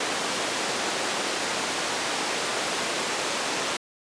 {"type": "band-pass noise", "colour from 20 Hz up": "pink", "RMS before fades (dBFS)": -28, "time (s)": [0, 3.77], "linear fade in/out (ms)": 5, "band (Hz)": [360, 8100], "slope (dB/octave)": 12, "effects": ["resampled to 22050 Hz"]}